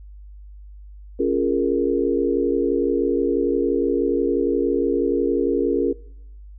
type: chord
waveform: sine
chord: Bb minor seventh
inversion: first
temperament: equal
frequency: 277.2 / 349.2 / 415.3 / 466.2 Hz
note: Db4 / F4 / Ab4 / Bb4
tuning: 0 / 0 / 0 / 0 cents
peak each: -23 dBFS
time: 1.19-5.93 s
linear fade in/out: 10 ms
effects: noise-tail reverb RT60 0.8 s tail -23 dB re dry + added 50 Hz sine -38 dBFS peak until 6.58 s